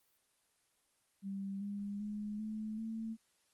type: tone with pitch steps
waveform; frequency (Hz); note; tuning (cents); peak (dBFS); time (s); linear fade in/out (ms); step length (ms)
sine; 196 / 202.4 / 209.1 / 216 / 223.1; G3 / G#3 / G#3 / A3 / A3; 0 / -44 / +12 / -32 / +24; -38; 1.22-3.17; 50; 390
effects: white hiss -75 dBFS RMS until 3.53 s + Opus 24 kbps